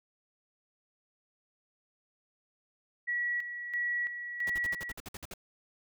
sine tone with tremolo, 1930 Hz, B6, 40 cents flat, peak -29 dBFS, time 3.07-4.93 s, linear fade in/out 20 ms, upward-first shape square, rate 1.5 Hz, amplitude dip 60%
pink noise bursts, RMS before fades -43 dBFS, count 11, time 4.47-5.338 s, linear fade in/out 2 ms, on 28 ms, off 56 ms
effects none

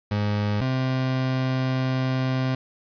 30% pulse tone pair in turn, 103.83 / 130.23 Hz, G#2 / C3, 0 / -8 cents, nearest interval major third, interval 392 cents, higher second, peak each -19 dBFS, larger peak neither, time 0.11-0.61 / 0.61-2.55 s, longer second, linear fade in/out 5 ms, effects resampled to 11025 Hz + 8-bit

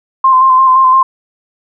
sine tone with vibrato, 1045 Hz, C6, 2 cents flat, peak -4 dBFS, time 0.24-1.03 s, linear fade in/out 5 ms, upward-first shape square, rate 5.8 Hz, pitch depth 23 cents each way, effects none

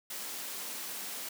white high-pass noise, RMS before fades -40 dBFS, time 0.1-1.29 s, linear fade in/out 5 ms, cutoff 170 Hz, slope 48 dB/octave, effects none

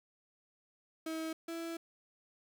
35% pulse tone pair in turn, 320.8 / 332.1 Hz, E4 / E4, -47 / +13 cents, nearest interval minor second, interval 60 cents, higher second, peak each -35 / -37 dBFS, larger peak first, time 1.06-1.33 / 1.48-1.77 s, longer second, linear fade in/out 5 ms, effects none

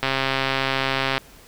click train, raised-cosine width 0.3 ms, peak -5 dBFS, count 155, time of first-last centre 0.03-1.179 s, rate 134 Hz, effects pink hiss -48 dBFS RMS until 1.47 s

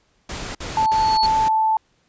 pink noise bursts, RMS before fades -30 dBFS, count 4, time 0.29-1.486 s, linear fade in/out 5 ms, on 260 ms, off 52 ms
sine tone with exponential growth, 4400 Hz, C#8, 14 cents flat, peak -18 dBFS, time 0.61-1.26 s, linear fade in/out 2 ms, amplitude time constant 140 ms
sine tone, 878 Hz, A5, 4 cents flat, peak -15 dBFS, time 0.77-1.77 s, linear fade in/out 2 ms
effects pink hiss -63 dBFS RMS until 2.08 s + resampled to 16000 Hz

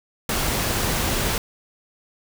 pink noise, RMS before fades -23 dBFS, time 0.29-1.38 s, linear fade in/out 2 ms, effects none

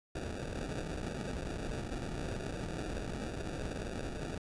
pink noise with sample-and-hold, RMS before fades -39 dBFS, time 0.15-4.38 s, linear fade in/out 5 ms, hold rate 1050 Hz, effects resampled to 22050 Hz

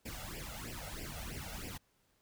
pink noise with flanger, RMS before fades -44 dBFS, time 0.05-1.78 s, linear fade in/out 10 ms, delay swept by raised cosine 0.38 to 1.48 ms, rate 3.1 Hz, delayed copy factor +0.85, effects pink hiss -74 dBFS RMS until 2.21 s

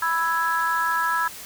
sine chord, E major, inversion second, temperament equal, 987.8 / 1318.5 / 1661.2 Hz, B5 / E6 / G#6, 0 / 0 / 0 cents, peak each -24 dBFS, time 0.02-1.28 s, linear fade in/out 5 ms, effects tanh soft clip ceiling -12 dBFS + white hiss -39 dBFS RMS until 1.45 s

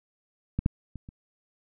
clicks, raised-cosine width 5 ms, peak -14 / -10 / -26 / -30 dBFS, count 4, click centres 0.59 / 0.661 / 0.957 / 1.089 s, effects none

